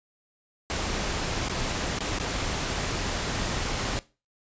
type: noise with dropouts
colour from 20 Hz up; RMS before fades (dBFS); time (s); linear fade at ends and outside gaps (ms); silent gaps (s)
pink; -29; 0.7-3.99; 0; 1.485-1.496 / 1.988-2.006 / 2.186-2.199
effects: noise-tail reverb RT60 0.3 s tail -19 dB re dry + resampled to 16000 Hz